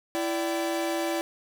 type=tone cluster; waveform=45% pulse; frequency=333.7 / 583 / 769 Hz; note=E4 / D5 / G5; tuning=+21 / -13 / -33 cents; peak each=-29 / -31 / -34 dBFS; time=0.15-1.21 s; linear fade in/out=0 ms; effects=none